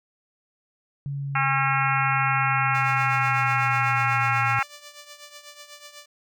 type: exponential sweep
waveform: sine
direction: down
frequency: 141 to 118.5 Hz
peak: -27 dBFS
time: 1.06-4.59 s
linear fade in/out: 0 ms
type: harmonic tone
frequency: 271.3 Hz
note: C#4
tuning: 37 cents flat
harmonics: 3 / 4 / 5 / 6 / 7 / 8 / 9 / 10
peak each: -27 / -29 / -25 / -30 / -32 / -29 / -31 / -33 dBFS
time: 1.35-4.63 s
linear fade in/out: 5 ms
type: tone with tremolo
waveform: 5% pulse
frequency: 587.3 Hz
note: D5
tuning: in tune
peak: -28 dBFS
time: 2.74-6.06 s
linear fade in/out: 10 ms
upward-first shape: triangle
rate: 8.1 Hz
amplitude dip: 75%
effects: none